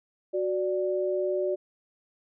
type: tone pair together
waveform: sine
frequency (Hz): 370 / 587.3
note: F#4 / D5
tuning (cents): 0 / 0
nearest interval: minor sixth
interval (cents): 800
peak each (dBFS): -27 / -28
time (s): 0.33-1.56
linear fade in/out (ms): 20
effects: none